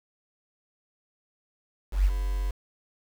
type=tone with ADSR envelope; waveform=sine; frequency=47.46 Hz; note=F#1; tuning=45 cents sharp; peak=-16 dBFS; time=1.91-2.51 s; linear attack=140 ms; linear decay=49 ms; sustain=-9 dB; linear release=8 ms; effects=7-bit